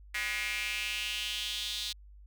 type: tone with high-pass filter sweep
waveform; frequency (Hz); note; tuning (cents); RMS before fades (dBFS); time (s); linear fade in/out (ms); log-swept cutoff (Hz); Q
square; 112.5; A2; +39; -35; 0.14-1.93; 10; 2000 to 3800; 4.3
effects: added 50 Hz sine -50 dBFS peak until 2.26 s